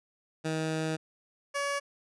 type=tone pair in turn; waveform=15% pulse; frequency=158.5 / 565.9 Hz; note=D#3 / C#5; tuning=+32 / +36 cents; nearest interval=octave + minor seventh; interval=2204 cents; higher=second; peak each=-23 dBFS; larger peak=neither; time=0.44-0.97 / 1.54-1.8 s; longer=first; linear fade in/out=20 ms; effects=resampled to 22050 Hz